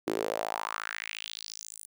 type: tone with high-pass filter sweep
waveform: sawtooth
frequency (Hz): 54.2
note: A1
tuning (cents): -25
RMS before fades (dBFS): -36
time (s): 0.07-1.86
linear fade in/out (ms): 5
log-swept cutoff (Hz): 330 to 9900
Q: 3.8
effects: none